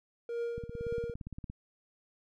triangle tone with tremolo, 470.1 Hz, A#4, 15 cents sharp, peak -29 dBFS, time 0.29-1.14 s, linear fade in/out 2 ms, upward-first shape triangle, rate 1.9 Hz, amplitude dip 90%
click train, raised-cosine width 5 ms, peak -29 dBFS, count 17, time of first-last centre 0.58-1.5 s, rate 17.4 Hz
effects none

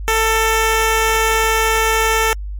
10% pulse tone, 444.7 Hz, A4, 18 cents sharp, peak -5 dBFS, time 0.08-2.33 s, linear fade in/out 0 ms, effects added 50 Hz sine -23 dBFS peak until 2.59 s + MP3 64 kbps

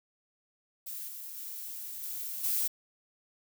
violet noise with level steps, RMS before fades -40 / -43 / -41 / -38 / -30 dBFS, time 0.86-2.68 s, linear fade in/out 10 ms, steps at 1.07 / 1.36 / 2.02 / 2.43 s, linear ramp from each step 20 ms, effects none

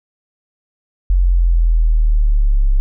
sine linear sweep, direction down, 45.45 to 33.22 Hz, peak -9 dBFS, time 1.1-2.8 s, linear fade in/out 0 ms, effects none

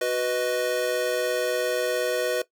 square chord, B major, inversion second, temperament equal, 370 / 493.9 / 622.3 Hz, F#4 / B4 / D#5, 0 / 0 / 0 cents, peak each -31 / -26 / -29 dBFS, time 0.01-2.42 s, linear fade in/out 5 ms, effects noise-tail reverb RT60 0.1 s tail -17 dB re dry

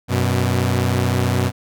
sawtooth tone pair together, 93.83 / 123.47 Hz, F#2 / B2, +25 / 0 cents, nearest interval perfect fourth, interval 475 cents, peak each -15 dBFS, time 0.08-1.52 s, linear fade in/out 50 ms, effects none

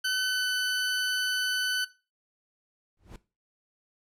20% pulse tone with pitch glide, 1514 to 1503.5 Hz, F#6 to F#6, +39 to +27 cents, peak -21 dBFS, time 0.04-1.85 s, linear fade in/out 10 ms, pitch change -12 cents, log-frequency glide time 0.24-0.46 s
brown noise with exponential growth, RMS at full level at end -36 dBFS, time 2.97-3.16 s, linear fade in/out 2 ms, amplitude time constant 40 ms
effects noise-tail reverb RT60 0.3 s tail -18 dB re dry + low-pass 12000 Hz 12 dB/octave

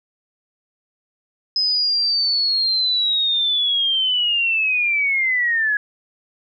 sine linear sweep, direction down, 5090 to 1661.2 Hz, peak -16 dBFS, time 1.56-5.77 s, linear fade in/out 2 ms, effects none

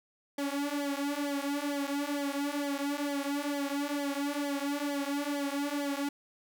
sawtooth tone with flanger, 284.8 Hz, C#4, 47 cents sharp, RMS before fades -33 dBFS, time 0.38-6.09 s, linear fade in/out 5 ms, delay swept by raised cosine 0.74 to 5.24 ms, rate 2.2 Hz, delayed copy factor -1, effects none

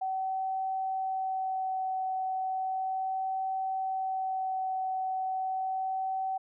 sine tone with vibrato, 759 Hz, F#5, 44 cents sharp, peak -29 dBFS, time 0.01-6.38 s, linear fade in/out 10 ms, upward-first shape sine, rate 0.35 Hz, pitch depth 9 cents each way, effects none

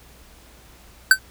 square tone with exponential decay, 1539 Hz, G6, 32 cents flat, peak -5 dBFS, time 1.11-1.19 s, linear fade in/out 2 ms, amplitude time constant 16 ms, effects added 60 Hz sine -50 dBFS peak until 1.3 s + pink hiss -50 dBFS RMS until 1.3 s

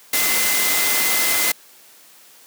sine tone in noise, 2054 Hz, C7, 33 cents flat, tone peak -24 dBFS, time 0.13-1.52 s, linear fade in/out 5 ms, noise white, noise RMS -19 dBFS, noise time 0.13-1.52 s, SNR -8 dB, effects white hiss -48 dBFS RMS until 2.46 s + high-pass 200 Hz 12 dB/octave

